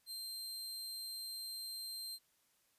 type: tone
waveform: sawtooth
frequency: 4155 Hz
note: C8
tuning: 13 cents flat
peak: -40 dBFS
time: 0.06-2.19 s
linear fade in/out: 50 ms
effects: white hiss -75 dBFS RMS until 2.78 s + resampled to 32000 Hz